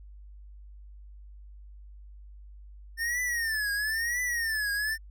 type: tone with vibrato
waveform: square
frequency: 1803 Hz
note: A6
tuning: 42 cents sharp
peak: -28 dBFS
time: 2.97-4.98 s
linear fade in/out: 50 ms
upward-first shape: triangle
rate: 1 Hz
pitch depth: 180 cents each way
effects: added 50 Hz sine -45 dBFS peak until 5.1 s